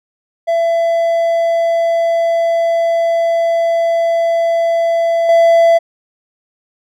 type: tone with level steps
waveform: triangle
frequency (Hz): 670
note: E5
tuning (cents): +28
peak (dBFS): -9 / -4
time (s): 0.47-5.79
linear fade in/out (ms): 20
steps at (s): 5.29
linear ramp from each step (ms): 2
effects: none